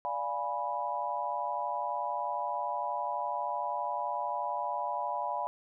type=chord; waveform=sine; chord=D diminished seventh; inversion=none; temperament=equal with one note detuned; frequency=587.3 / 698.5 / 830.6 / 983.2 Hz; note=D5 / F5 / Ab5 / Cb6; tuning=0 / 0 / 0 / -8 cents; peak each=-39 / -38 / -36 / -34 dBFS; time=0.05-5.47 s; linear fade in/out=0 ms; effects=none